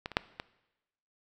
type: clicks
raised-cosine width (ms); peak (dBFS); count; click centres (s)
0.3; -19 / -26 / -7 / -20; 4; 0.059 / 0.117 / 0.169 / 0.399
effects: noise-tail reverb RT60 1.0 s tail -20 dB re dry